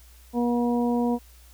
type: harmonic tone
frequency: 240 Hz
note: B3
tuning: 49 cents flat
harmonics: 1 / 2 / 3 / 4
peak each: -22 / -28 / -32 / -34 dBFS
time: 0.33-1.19 s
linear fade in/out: 50 ms
effects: added 60 Hz sine -49 dBFS peak until 1.53 s + white hiss -56 dBFS RMS until 1.53 s